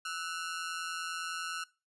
sawtooth ring-modulated tone, 1396.9 Hz, F6, in tune, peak -29 dBFS, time 0.05-1.64 s, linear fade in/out 5 ms, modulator 84.9 Hz, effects noise-tail reverb RT60 0.3 s tail -21 dB re dry + resampled to 24000 Hz

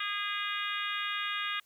harmonic tone with a mistuned harmonic, 409.5 Hz, G#4, 24 cents flat, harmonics 3 / 4 / 5 / 6 / 7 / 8 / 9, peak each -37 / -38 / -39 / -40 / -40 / -41 / -42 dBFS, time 0-1.6 s, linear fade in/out 5 ms, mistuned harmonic 8, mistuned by +23 cents, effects white hiss -67 dBFS RMS until 1.65 s

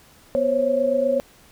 sine tone cluster, 246.1 / 525 / 553 Hz, B3 / C5 / C#5, -6 / +6 / -4 cents, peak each -27 / -23 / -19 dBFS, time 0.35-1.2 s, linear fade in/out 0 ms, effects pink hiss -52 dBFS RMS until 1.51 s

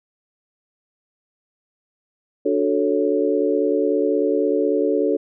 sine chord, D major seventh, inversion none, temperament equal, 293.7 / 370 / 440 / 554.4 Hz, D4 / F#4 / A4 / C#5, 0 / 0 / 0 / 0 cents, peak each -22 / -23 / -20 / -24 dBFS, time 2.45-5.17 s, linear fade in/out 10 ms, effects none

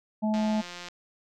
harmonic tone, 215.2 Hz, A3, 38 cents flat, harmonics 1 / 3 / 4, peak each -24 / -33 / -35 dBFS, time 0.22-0.62 s, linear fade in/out 20 ms
click train, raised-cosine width 0.2 ms, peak -23 dBFS, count 97, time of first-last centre 0.34-0.885 s, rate 176 Hz
effects none

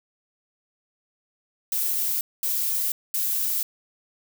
violet noise bursts, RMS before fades -25 dBFS, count 3, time 1.72-3.63 s, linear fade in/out 2 ms, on 490 ms, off 220 ms, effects none

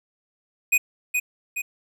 square tone with echo, 2489 Hz, D#7, in tune, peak -16 dBFS, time 0.72-0.78 s, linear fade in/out 10 ms, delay 420 ms, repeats 2, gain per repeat -5 dB, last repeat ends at 1.62 s, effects none

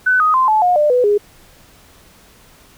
sine tone with pitch steps, 1504 / 1250.2 / 1039.2 / 863.8 / 718 / 596.9 / 496.1 / 412.4 Hz, F#6 / D#6 / C6 / A5 / F5 / D5 / B4 / G#4, +28 / +8 / -12 / -32 / +48 / +28 / +8 / -12 cents, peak -10 dBFS, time 0.06-1.18 s, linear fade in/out 10 ms, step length 140 ms, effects pink hiss -47 dBFS RMS until 2.77 s

